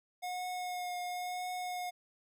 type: tone with vibrato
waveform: square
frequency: 722 Hz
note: F#5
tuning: 43 cents flat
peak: -37 dBFS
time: 0.22-1.91 s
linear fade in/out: 20 ms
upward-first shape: triangle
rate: 0.97 Hz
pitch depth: 18 cents each way
effects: none